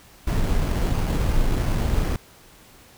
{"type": "noise with sample-and-hold", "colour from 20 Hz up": "brown", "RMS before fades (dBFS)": -21, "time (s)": [0.27, 2.16], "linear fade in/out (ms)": 2, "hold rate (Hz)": 3675, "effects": ["pink hiss -50 dBFS RMS until 2.97 s"]}